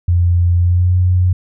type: tone with pitch glide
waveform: sine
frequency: 87.31 to 90.65 Hz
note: F2 to F#2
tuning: 0 to -35 cents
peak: -9 dBFS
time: 0.08-1.33 s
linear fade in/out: 5 ms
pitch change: +65 cents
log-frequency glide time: 0.57-0.97 s
effects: none